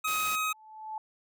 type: tone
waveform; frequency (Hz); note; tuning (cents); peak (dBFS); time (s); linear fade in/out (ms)
25% pulse; 1263; D#6; +26; -24; 0.04-0.53; 10
type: noise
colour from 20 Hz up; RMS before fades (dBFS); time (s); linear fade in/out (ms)
white; -38; 0.07-0.36; 10
type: tone with exponential growth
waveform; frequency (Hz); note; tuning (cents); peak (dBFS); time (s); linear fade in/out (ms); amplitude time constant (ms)
sine; 869; A5; -22; -32; 0.24-0.98; 2; 160
effects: none